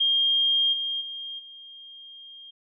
sine tone with level steps, 3218 Hz, G7, 45 cents sharp, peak -19 / -26 / -33 / -42 dBFS, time 0-2.51 s, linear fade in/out 10 ms, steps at 0.72 / 1 / 1.38 s, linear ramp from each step 20 ms, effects none

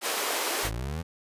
pink high-pass noise, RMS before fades -29 dBFS, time 0.01-0.71 s, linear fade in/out 50 ms, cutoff 370 Hz, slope 24 dB/octave
25% pulse exponential sweep, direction up, 49 to 87 Hz, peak -27 dBFS, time 0.63-1.03 s, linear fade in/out 20 ms
effects resampled to 32000 Hz

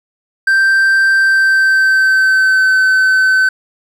triangle tone with pitch glide, 1568 to 1526 Hz, G6 to G6, 0 to -47 cents, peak -6 dBFS, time 0.47-3.49 s, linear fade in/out 5 ms, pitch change -47 cents, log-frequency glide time 1.16-2.77 s, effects none

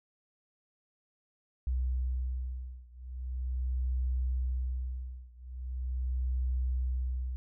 sine beating tone pair, 63 / 63.41 Hz, B1 / B1, +35 / +46 cents, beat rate 0.41 Hz, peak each -33 / -34 dBFS, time 1.67-7.36 s, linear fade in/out 0 ms, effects none

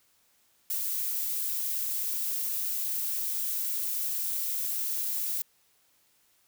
violet noise, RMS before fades -31 dBFS, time 0.7-5.42 s, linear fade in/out 2 ms, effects white hiss -67 dBFS RMS until 6.47 s

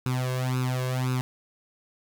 sawtooth tone with flanger, 127.7 Hz, C3, 42 cents flat, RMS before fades -27 dBFS, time 0.06-1.21 s, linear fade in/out 0 ms, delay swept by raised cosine 0.77 to 1.87 ms, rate 1.9 Hz, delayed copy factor +0.85, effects none

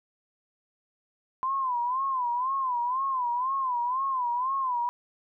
sine tone with vibrato, 1019 Hz, C6, 46 cents flat, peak -25 dBFS, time 1.43-4.89 s, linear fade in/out 0 ms, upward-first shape sine, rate 2 Hz, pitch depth 120 cents each way, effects none

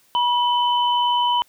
sine tone pair together, 969 / 3027 Hz, B5 / F#7, -33 / +39 cents, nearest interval octave + minor sixth, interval 1972 cents, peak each -17 / -23 dBFS, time 0.15-1.42 s, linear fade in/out 0 ms, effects white hiss -58 dBFS RMS until 1.48 s + high-pass 60 Hz 12 dB/octave

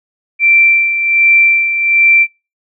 sine tone with tremolo, 2349 Hz, D7, in tune, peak -5 dBFS, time 0.39-2.27 s, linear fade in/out 50 ms, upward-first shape sine, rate 1.3 Hz, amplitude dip 60%, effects noise-tail reverb RT60 0.3 s tail -25 dB re dry

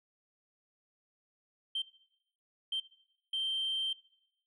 sine tone bursts at uneven times, 3136 Hz, G7, in tune, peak -30 dBFS, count 3, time 1.75-1.82 / 2.72-2.8 / 3.33-3.93 s, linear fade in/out 5 ms, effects noise-tail reverb RT60 0.8 s tail -20 dB re dry + tanh soft clip ceiling -28 dBFS

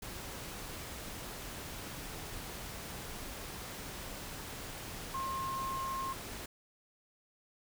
sine tone in noise, 1067 Hz, C6, 34 cents sharp, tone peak -35 dBFS, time 5.14-6.13 s, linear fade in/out 5 ms, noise pink, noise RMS -44 dBFS, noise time 0.02-6.46 s, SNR +6 dB, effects none

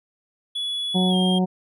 triangle tone with pitch glide, 3399 to 3216 Hz, G#7 to G7, +39 to +44 cents, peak -23 dBFS, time 0.55-1.39 s, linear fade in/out 10 ms, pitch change -95 cents, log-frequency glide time 1.09-1.15 s
harmonic tone, 184.1 Hz, F#3, 8 cents flat, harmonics 1 / 2 / 3 / 4 / 5, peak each -18 / -27 / -32 / -29 / -37 dBFS, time 0.94-1.46 s, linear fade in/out 20 ms
effects none

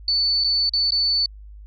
sine tone with dropouts, 4490 Hz, C#8, 21 cents sharp, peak -17 dBFS, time 0.08-1.26 s, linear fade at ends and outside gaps 2 ms, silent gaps 0.439-0.444 / 0.694-0.735 / 0.907-0.92 s, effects added 51 Hz sine -38 dBFS peak until 1.66 s

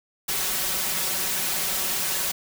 white noise with comb filter, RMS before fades -26 dBFS, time 0.28-2.32 s, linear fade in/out 10 ms, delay 5.3 ms, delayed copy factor +0.8, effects none

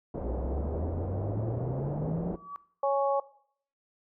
white low-pass noise, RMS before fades -36 dBFS, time 0.14-2.36 s, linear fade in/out 5 ms, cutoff 610 Hz, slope 24 dB/octave
sine exponential sweep, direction up, 58.27 to 180 Hz, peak -31 dBFS, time 0.24-2.32 s, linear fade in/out 5 ms
sine tone with exponential growth, 1142 Hz, D6, 49 cents flat, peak -34 dBFS, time 2.19-2.56 s, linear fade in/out 0 ms, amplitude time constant 80 ms
harmonic tone, 277.2 Hz, C#4, in tune, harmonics 2 / 3 / 4, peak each -26 / -29 / -32 dBFS, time 2.83-3.2 s, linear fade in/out 5 ms
effects noise-tail reverb RT60 0.6 s tail -19 dB re dry

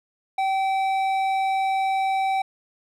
triangle tone with hard clipping, 771 Hz, G5, 29 cents flat, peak -22 dBFS, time 0.38-2.42 s, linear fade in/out 5 ms, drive 12 dB, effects none

